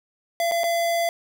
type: tone with dropouts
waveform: square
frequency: 679 Hz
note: F5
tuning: 49 cents flat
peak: -21 dBFS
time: 0.4-1.09 s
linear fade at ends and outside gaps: 1 ms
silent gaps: 0.513-0.519 / 0.635-0.64 s
effects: 10-bit